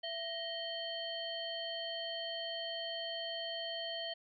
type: harmonic tone with a mistuned harmonic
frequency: 624 Hz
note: D#5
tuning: 5 cents sharp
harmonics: 1 / 3 / 5 / 7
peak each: -42 / -48 / -41 / -46 dBFS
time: 0.03-4.14 s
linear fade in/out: 10 ms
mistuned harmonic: 1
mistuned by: +120 cents
effects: none